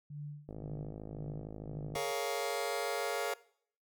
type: tone with tremolo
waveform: sine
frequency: 146.83 Hz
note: D3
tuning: in tune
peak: -39 dBFS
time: 0.1-2.12 s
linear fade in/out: 5 ms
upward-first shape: sine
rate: 1.9 Hz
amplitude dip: 95%
type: click train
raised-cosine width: 2 ms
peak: -31 dBFS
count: 79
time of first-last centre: 0.49-1.959 s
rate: 53.1 Hz
type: chord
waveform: sawtooth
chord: Bb minor seventh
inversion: third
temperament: just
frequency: 419.5 / 466.2 / 559.4 / 699.2 Hz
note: Ab4 / Bb4 / Db5 / F5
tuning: +17 / 0 / +16 / +2 cents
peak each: -35 dBFS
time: 1.95-3.34 s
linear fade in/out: 5 ms
effects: noise-tail reverb RT60 0.6 s tail -21 dB re dry